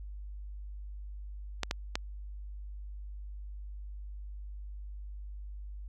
clicks, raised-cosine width 0.2 ms, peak -13 dBFS, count 3, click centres 1.633 / 1.711 / 1.955 s, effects added 50 Hz sine -40 dBFS peak until 5.88 s

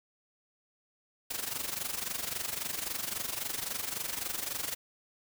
white noise with amplitude modulation, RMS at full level -33 dBFS, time 1.3-4.75 s, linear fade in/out 10 ms, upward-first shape sine, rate 23.7 Hz, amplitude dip 75%, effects none

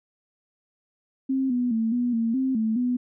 sine tone with pitch steps, 265.8 / 246.1 / 224.4 / 243.8 / 228.2 / 262.9 / 220.7 / 247.5 Hz, C4 / B3 / A3 / B3 / A#3 / C4 / A3 / B3, +27 / -6 / +34 / -22 / -37 / +8 / +5 / +4 cents, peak -21 dBFS, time 1.29-2.97 s, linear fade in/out 10 ms, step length 210 ms, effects none

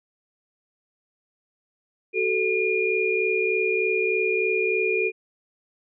sine tone cluster, 376.9 / 440.2 / 2425 Hz, F#4 / A4 / D#7, +32 / +1 / -45 cents, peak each -25 / -25 / -24 dBFS, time 2.13-5.12 s, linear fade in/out 50 ms, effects none

